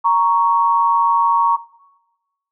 sine tone pair together, 933.2 / 1113 Hz, A#5 / C#6, +2 / +7 cents, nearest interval minor third, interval 305 cents, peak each -14 dBFS, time 0.04-1.57 s, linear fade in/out 20 ms, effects noise-tail reverb RT60 1.0 s tail -19 dB re dry

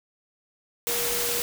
sine tone in noise, 476.1 Hz, A#4, 37 cents sharp, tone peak -32 dBFS, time 0.87-1.42 s, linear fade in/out 0 ms, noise white, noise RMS -27 dBFS, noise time 0.87-1.42 s, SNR -8 dB, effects none

